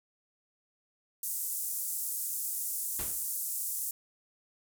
white band-pass noise, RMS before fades -35 dBFS, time 1.23-3.91 s, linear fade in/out 2 ms, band 7500 to 16000 Hz, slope 24 dB/octave
pink noise with exponential decay, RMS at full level -38 dBFS, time 2.99-3.31 s, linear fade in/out 2 ms, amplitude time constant 68 ms
effects none

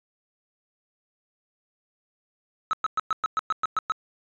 triangle tone bursts, 1293 Hz, E6, 34 cents flat, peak -19 dBFS, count 10, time 2.71-3.92 s, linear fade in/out 0 ms, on 22 ms, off 110 ms, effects resampled to 16000 Hz

